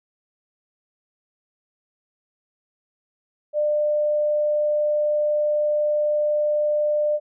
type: tone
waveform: sine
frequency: 598 Hz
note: D5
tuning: 31 cents sharp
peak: -18 dBFS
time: 3.53-7.2 s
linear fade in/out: 50 ms
effects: none